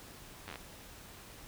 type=slowing click train; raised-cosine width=0.3 ms; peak=-27 dBFS; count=7; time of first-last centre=0.48-0.557 s; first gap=10 ms; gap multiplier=1.1; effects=pink hiss -52 dBFS RMS until 1.47 s